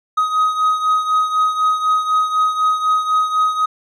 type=beating tone pair; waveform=triangle; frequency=1257 / 1261 Hz; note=D#6 / D#6; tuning=+17 / +23 cents; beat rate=4 Hz; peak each=-13 / -19 dBFS; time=0.17-3.66 s; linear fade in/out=10 ms; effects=resampled to 24000 Hz